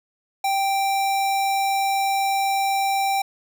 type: tone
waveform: square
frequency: 784 Hz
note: G5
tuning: in tune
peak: -20 dBFS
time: 0.44-3.22 s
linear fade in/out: 5 ms
effects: none